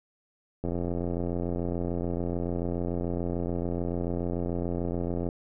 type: click train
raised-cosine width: 2 ms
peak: -18 dBFS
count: 405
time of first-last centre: 0.64-5.289 s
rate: 86.9 Hz
effects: none